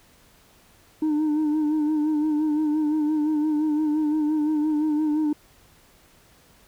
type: tone with vibrato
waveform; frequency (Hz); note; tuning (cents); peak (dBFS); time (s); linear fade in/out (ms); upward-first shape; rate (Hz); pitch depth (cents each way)
sine; 304.4; D#4; -38; -17; 1.02-5.33; 5; sine; 5.8; 46
effects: tanh soft clip ceiling -19 dBFS + pink hiss -56 dBFS RMS until 6.67 s